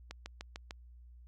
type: click train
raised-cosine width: 0.2 ms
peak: -25 dBFS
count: 5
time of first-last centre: 0.11-0.709 s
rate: 6.68 Hz
effects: added 60 Hz sine -52 dBFS peak until 1.27 s + Opus 48 kbps